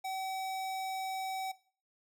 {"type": "tone", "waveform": "square", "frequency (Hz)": 762, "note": "G5", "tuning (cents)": -49, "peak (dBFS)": -36, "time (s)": [0.04, 1.52], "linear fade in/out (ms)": 10, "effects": ["noise-tail reverb RT60 0.4 s tail -17 dB re dry"]}